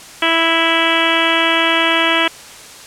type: harmonic tone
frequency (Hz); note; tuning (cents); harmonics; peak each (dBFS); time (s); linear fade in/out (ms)
329.6; E4; 0; 1 / 2 / 3 / 4 / 5 / 6 / 7 / 8 / 9 / 10; -21 / -21 / -21 / -21 / -21 / -21 / -21 / -21 / -21 / -21; 0.22-2.28; 5
effects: white hiss -36 dBFS RMS until 2.86 s + low-pass 9000 Hz 12 dB/octave